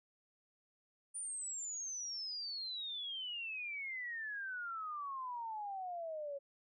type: exponential sweep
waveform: sine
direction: down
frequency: 9397 to 550 Hz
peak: -40 dBFS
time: 1.14-6.39 s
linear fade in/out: 20 ms
effects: none